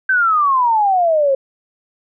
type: exponential sweep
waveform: sine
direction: down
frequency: 1568 to 528 Hz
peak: -11 dBFS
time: 0.09-1.35 s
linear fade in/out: 5 ms
effects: none